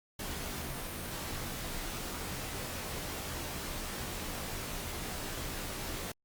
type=noise with comb filter; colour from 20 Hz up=pink; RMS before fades=-39 dBFS; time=0.19-6.12 s; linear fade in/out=5 ms; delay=19 ms; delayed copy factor=-0.75; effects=Opus 48 kbps